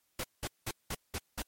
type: noise bursts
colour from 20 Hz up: pink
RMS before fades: -36 dBFS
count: 6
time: 0.19-1.422 s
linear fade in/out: 5 ms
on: 47 ms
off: 190 ms
effects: white hiss -75 dBFS RMS until 1.47 s + MP3 64 kbps